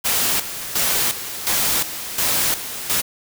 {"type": "noise with tremolo", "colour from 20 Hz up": "white", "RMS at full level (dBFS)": -19, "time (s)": [0.04, 3.02], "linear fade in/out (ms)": 20, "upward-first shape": "square", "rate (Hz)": 1.4, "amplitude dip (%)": 70, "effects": []}